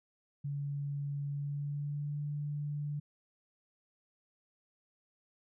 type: tone with pitch glide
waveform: sine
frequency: 142.5 to 146.59 Hz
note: C#3 to D3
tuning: +48 to -3 cents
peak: -34 dBFS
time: 0.44-3 s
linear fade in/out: 10 ms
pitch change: +49 cents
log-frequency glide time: 1.29-2.2 s
effects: none